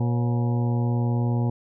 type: harmonic tone with a mistuned harmonic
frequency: 119.8 Hz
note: A#2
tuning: 48 cents sharp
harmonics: 1 / 2 / 3 / 4 / 5 / 6 / 7 / 8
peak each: -21 / -28 / -35 / -38 / -40 / -41 / -38 / -43 dBFS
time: 0-1.5 s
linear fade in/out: 5 ms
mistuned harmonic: 5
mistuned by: -120 cents
effects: none